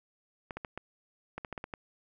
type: clicks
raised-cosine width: 0.5 ms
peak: -23 dBFS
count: 10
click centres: 0.508 / 0.57 / 0.648 / 0.776 / 1.38 / 1.448 / 1.527 / 1.578 / 1.641 / 1.738 s
effects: none